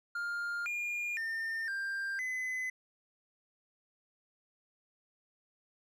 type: tone with pitch steps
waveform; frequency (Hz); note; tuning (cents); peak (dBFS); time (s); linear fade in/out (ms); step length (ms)
triangle; 1405 / 2419 / 1809 / 1588 / 2025; F6 / D#7 / A6 / G6 / B6; +10 / -49 / +48 / +22 / +43; -32; 0.15-2.7; 5; 510
effects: none